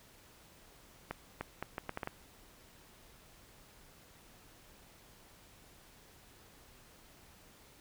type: accelerating click train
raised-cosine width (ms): 0.5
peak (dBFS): -22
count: 8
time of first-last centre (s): 1.11-2.074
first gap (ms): 300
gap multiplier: 0.72
effects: pink hiss -60 dBFS RMS until 7.8 s